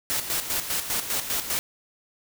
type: noise with tremolo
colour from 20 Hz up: white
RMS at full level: -26 dBFS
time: 0.1-1.59 s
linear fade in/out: 0 ms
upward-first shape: square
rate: 5 Hz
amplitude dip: 60%
effects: none